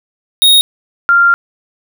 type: tone pair in turn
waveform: square / sine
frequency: 3743 / 1390.3 Hz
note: A#7 / F6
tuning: +6 / -8 cents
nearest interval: octave + perfect fourth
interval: 1714 cents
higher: first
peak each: -5 dBFS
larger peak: neither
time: 0.42-0.61 / 1.09-1.34 s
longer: second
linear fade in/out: 0 ms
effects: none